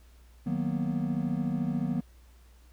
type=chord; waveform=triangle; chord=B major seventh; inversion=first; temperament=equal; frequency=155.56 / 185 / 233.1 / 246.9 Hz; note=D#3 / F#3 / A#3 / B3; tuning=0 / 0 / 0 / 0 cents; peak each=-31 dBFS; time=0.46-2.01 s; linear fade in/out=10 ms; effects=added 60 Hz sine -53 dBFS peak until 2.72 s + pink hiss -64 dBFS RMS until 2.72 s